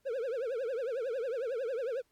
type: tone with vibrato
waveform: triangle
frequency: 493.9 Hz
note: B4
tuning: in tune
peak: -30 dBFS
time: 0.05-2.02 s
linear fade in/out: 20 ms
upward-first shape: triangle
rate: 11 Hz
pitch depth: 240 cents each way
effects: pink hiss -75 dBFS RMS until 2.11 s + AAC 64 kbps